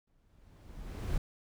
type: noise with exponential growth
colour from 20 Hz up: brown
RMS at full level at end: -32 dBFS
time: 0.07-1.18 s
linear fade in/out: 5 ms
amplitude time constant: 240 ms
effects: none